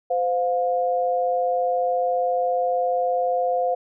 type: tone pair together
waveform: sine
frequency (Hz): 514.4 / 709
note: C5 / F5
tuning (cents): -30 / +26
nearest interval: tritone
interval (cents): 556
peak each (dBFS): -22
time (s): 0.1-3.75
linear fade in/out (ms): 10
effects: none